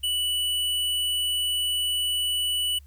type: tone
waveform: square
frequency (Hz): 2960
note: F#7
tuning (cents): 0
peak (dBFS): -24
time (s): 0.03-2.79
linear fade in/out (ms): 10
effects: added 70 Hz sine -46 dBFS peak until 2.86 s + white hiss -65 dBFS RMS until 2.86 s